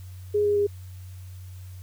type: tone with pitch steps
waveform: sine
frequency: 415.3 / 411.5 / 407.7 Hz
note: G#4 / G#4 / G#4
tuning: 0 / -16 / -32 cents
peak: -19 dBFS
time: 0.34-0.67 s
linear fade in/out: 10 ms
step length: 110 ms
effects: added 92 Hz sine -38 dBFS peak until 1.82 s + white hiss -56 dBFS RMS until 1.82 s